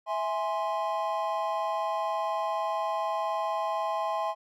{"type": "chord", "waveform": "triangle", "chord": "E augmented", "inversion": "none", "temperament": "equal with one note detuned", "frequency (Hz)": [654.7, 830.6, 1046.5], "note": ["E5", "G#5", "B#5"], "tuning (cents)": [-12, 0, 0], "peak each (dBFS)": [-30, -30, -30], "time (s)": [0.06, 4.35], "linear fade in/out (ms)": 50, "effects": []}